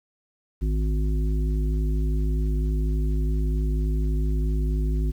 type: harmonic tone with a mistuned harmonic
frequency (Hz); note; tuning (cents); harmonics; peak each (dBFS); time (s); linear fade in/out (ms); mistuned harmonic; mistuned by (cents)
51.7; G#1; -7; 1 / 3 / 5 / 7; -21 / -31 / -35 / -38; 0.61-5.12; 20; 1; +140
effects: 9-bit